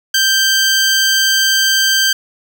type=tone; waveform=15% pulse; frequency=1568 Hz; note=G6; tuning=in tune; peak=-4 dBFS; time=0.14-2.13 s; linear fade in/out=5 ms; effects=none